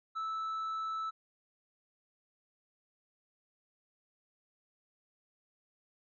sine tone with tanh clipping, 1312 Hz, E6, 9 cents flat, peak -35 dBFS, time 0.15-1.11 s, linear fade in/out 20 ms, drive 3 dB, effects none

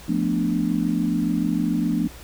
sine chord, B half-diminished seventh, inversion second, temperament equal, 174.61 / 220 / 246.9 / 293.7 Hz, F3 / A3 / B3 / D4, 0 / 0 / 0 / 0 cents, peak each -25 dBFS, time 0.08-2.08 s, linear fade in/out 10 ms, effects added 60 Hz sine -44 dBFS peak until 2.23 s + pink hiss -44 dBFS RMS until 2.23 s

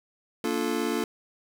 square chord, Bb major seventh, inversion none, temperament just, 233.1 / 291.4 / 349.6 / 437 Hz, Bb3 / D4 / F4 / A4, 0 / -13 / +2 / -12 cents, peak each -32 dBFS, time 0.44-1.04 s, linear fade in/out 2 ms, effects none

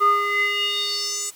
square tone with band-pass filter sweep, 407.9 Hz, G#4, 31 cents flat, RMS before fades -22 dBFS, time 0-1.31 s, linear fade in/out 20 ms, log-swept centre 1100 to 7900 Hz, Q 5.3, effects white hiss -48 dBFS RMS until 1.35 s + high-pass 100 Hz 12 dB/octave

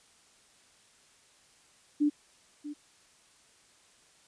sine tone with echo, 294.5 Hz, D4, 5 cents sharp, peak -22 dBFS, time 2-2.1 s, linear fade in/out 20 ms, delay 640 ms, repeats 1, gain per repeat -14 dB, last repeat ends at 2.74 s, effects white hiss -62 dBFS RMS until 4.27 s + resampled to 22050 Hz

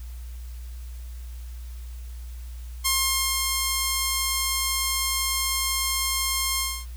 5% pulse tone with ADSR envelope, 1066 Hz, C6, 32 cents sharp, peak -8 dBFS, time 2.84-6.86 s, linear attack 20 ms, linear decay 510 ms, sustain -3 dB, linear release 260 ms, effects added 60 Hz sine -34 dBFS peak until 6.96 s + white hiss -53 dBFS RMS until 6.96 s

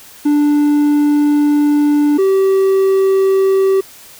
triangle tone pair in turn, 293.7 / 385.7 Hz, D4 / G4, 0 / -28 cents, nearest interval perfect fourth, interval 472 cents, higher second, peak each -7 dBFS, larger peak neither, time 0.25-2.18 / 2.18-3.81 s, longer first, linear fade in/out 10 ms, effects white hiss -39 dBFS RMS until 4.19 s

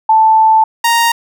sine / sawtooth tone pair in turn, 880 / 932.3 Hz, A5 / A#5, 0 / 0 cents, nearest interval minor second, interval 100 cents, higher second, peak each -5 dBFS, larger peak neither, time 0.09-0.64 / 0.84-1.12 s, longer first, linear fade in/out 5 ms, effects none

